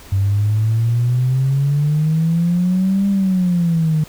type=exponential two-way sweep; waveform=sine; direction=up then down; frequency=96.3 to 200 to 152.6 Hz; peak=-12 dBFS; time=0.12-4.04 s; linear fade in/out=5 ms; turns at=3.08 s; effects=tanh soft clip ceiling -8 dBFS + pink hiss -41 dBFS RMS until 4.08 s